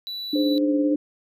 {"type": "tone", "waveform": "triangle", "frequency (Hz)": 3951, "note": "B7", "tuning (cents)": 0, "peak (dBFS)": -28, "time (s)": [0.07, 0.58], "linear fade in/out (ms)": 0}
{"type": "tone with vibrato", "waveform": "sine", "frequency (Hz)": 293.7, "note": "D4", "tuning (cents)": 0, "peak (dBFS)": -19, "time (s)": [0.33, 0.96], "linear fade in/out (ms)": 5, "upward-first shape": "square", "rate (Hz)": 4, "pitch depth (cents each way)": 11}
{"type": "chord", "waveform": "sine", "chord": "Ab major", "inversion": "second", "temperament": "equal", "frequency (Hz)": [311.1, 415.3, 523.3], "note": ["Eb4", "Ab4", "C5"], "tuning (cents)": [0, 0, 0], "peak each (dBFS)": [-32, -32, -26], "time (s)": [0.35, 0.95], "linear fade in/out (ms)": 10}
{"effects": []}